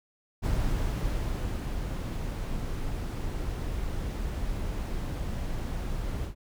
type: noise with ADSR envelope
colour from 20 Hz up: brown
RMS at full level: -27 dBFS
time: 0.42-6.35 s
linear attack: 30 ms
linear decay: 1300 ms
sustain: -5 dB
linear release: 110 ms
effects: none